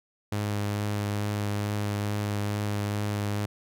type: tone with vibrato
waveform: sawtooth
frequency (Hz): 103.3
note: G#2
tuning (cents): -9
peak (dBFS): -23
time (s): 0.32-3.46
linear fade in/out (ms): 5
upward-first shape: triangle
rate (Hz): 2.3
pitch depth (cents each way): 14
effects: none